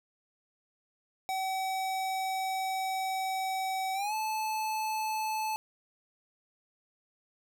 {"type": "tone with pitch glide", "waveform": "square", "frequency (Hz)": [761, 869.1], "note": ["F#5", "A5"], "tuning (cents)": [48, -22], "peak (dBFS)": -31, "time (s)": [1.29, 5.56], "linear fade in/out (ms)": 0, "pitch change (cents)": 230, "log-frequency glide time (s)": [3.94, 4.14], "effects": []}